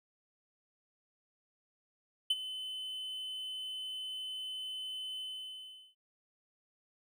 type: tone with ADSR envelope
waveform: triangle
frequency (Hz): 3037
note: F#7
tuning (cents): +44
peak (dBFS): -23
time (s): 2.3-5.95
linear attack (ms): 6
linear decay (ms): 37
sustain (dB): -14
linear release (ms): 750
effects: none